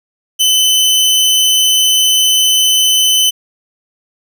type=tone; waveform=sawtooth; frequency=3035 Hz; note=F#7; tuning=43 cents sharp; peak=-5 dBFS; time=0.39-3.31 s; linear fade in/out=20 ms; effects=none